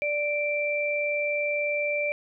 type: tone pair together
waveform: sine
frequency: 587.2 / 2349 Hz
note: D5 / D7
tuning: 0 / 0 cents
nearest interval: 2 octaves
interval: 2400 cents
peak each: -27 dBFS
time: 0.02-2.12 s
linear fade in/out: 0 ms
effects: none